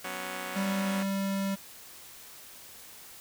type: chord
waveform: 5% pulse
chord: F# suspended fourth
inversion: none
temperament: just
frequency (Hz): 185 / 246.7 / 277.5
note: F#3 / B3 / C#4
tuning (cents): 0 / -2 / +2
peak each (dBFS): -29 / -30 / -30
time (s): 0.04-1.03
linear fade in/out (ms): 5
type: tone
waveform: square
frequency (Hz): 195.6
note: G3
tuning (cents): -4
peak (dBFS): -29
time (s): 0.55-1.56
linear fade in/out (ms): 20
effects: white hiss -49 dBFS RMS until 3.2 s